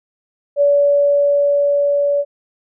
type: tone with level ramp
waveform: sine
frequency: 572 Hz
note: D5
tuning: 46 cents flat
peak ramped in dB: -9 to -13 dBFS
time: 0.56-2.25 s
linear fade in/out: 50 ms
effects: none